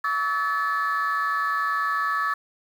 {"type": "tone cluster", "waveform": "sine", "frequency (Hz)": [1135, 1295, 1734], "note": ["C#6", "E6", "A6"], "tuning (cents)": [41, -31, -26], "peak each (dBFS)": [-25, -25, -25], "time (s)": [0.04, 2.34], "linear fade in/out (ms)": 5, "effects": ["tanh soft clip ceiling -17 dBFS", "8-bit"]}